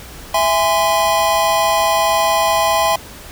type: chord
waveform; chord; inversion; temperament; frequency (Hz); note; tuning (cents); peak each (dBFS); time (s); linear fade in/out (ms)
square; E augmented; none; just; 659.3 / 824.1 / 1030.1; E5 / G#5 / B#5; 0 / -14 / -27; -18; 0.34-2.96; 5
effects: added 60 Hz sine -41 dBFS peak until 3.31 s + pink hiss -36 dBFS RMS until 3.31 s